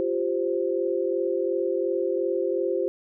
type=chord; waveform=sine; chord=F suspended second; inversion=none; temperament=equal; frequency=349.2 / 392 / 523.3 Hz; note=F4 / G4 / C5; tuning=0 / 0 / 0 cents; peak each=-27 dBFS; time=0-2.88 s; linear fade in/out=0 ms; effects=none